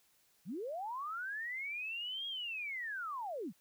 sine linear two-way sweep, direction up then down, 138.59 to 3295 to 138.59 Hz, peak -38 dBFS, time 0.45-3.53 s, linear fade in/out 50 ms, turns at 2.27 s, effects white hiss -71 dBFS RMS until 3.6 s

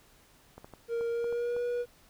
clicks, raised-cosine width 1 ms, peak -32 dBFS, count 7, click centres 0.58 / 0.645 / 0.737 / 1.01 / 1.243 / 1.326 / 1.565 s
triangle tone with pitch glide, 466.2 to 483.8 Hz, A#4 to B4, 0 to -36 cents, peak -27 dBFS, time 0.88-1.86 s, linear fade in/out 50 ms, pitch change +64 cents, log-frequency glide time 1.09-1.62 s
effects pink hiss -61 dBFS RMS until 2.09 s

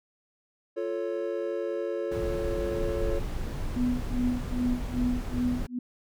triangle chord, F augmented, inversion none, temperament equal, 349.2 / 440 / 554.4 Hz, F4 / A4 / C#5, 0 / 0 / 0 cents, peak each -31 dBFS, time 0.76-3.2 s, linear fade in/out 20 ms
brown noise, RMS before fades -32 dBFS, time 2.11-5.67 s, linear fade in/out 10 ms
sine tone with tremolo, 246.9 Hz, B3, in tune, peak -23 dBFS, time 3.76-5.79 s, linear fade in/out 5 ms, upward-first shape sine, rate 2.5 Hz, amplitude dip 100%
effects none

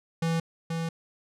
square tone pair in turn, 164.9 / 164.9 Hz, E3 / E3, +1 / +1 cents, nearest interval unison, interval 0 cents, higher neither, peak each -25 / -29 dBFS, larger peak first, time 0.22-0.4 / 0.7-0.89 s, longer second, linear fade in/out 5 ms, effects low-pass 9000 Hz 12 dB/octave

